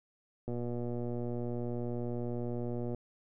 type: click train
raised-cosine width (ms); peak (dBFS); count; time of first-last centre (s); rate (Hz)
2; -25; 297; 0.48-2.947; 120
effects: none